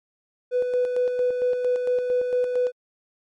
triangle tone with tremolo, 496.6 Hz, B4, 9 cents sharp, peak -15 dBFS, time 0.51-2.72 s, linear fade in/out 50 ms, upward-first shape square, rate 4.4 Hz, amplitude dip 50%, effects tanh soft clip ceiling -15 dBFS + MP3 48 kbps

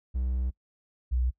triangle / sine tone pair in turn, 63.1 / 61.98 Hz, B1 / B1, +38 / +7 cents, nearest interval unison, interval 31 cents, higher first, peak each -24 / -23 dBFS, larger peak second, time 0.14-0.51 / 1.11-1.31 s, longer first, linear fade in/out 20 ms, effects noise-tail reverb RT60 0.1 s tail -23 dB re dry

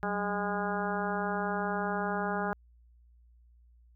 harmonic tone with a mistuned harmonic, 204.9 Hz, G#3, 23 cents flat, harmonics 1 / 2 / 3 / 4 / 5 / 6 / 7 / 8, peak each -35 / -37 / -39 / -35 / -41 / -40 / -38 / -42 dBFS, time 0.03-2.53 s, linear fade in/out 0 ms, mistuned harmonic 1, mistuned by -140 cents, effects added 59 Hz sine -57 dBFS peak until 3.95 s

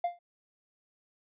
triangle tone with exponential decay, 698.5 Hz, F5, in tune, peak -21 dBFS, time 0.04-0.19 s, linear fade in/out 5 ms, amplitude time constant 32 ms, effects tanh soft clip ceiling -20 dBFS + resampled to 8000 Hz

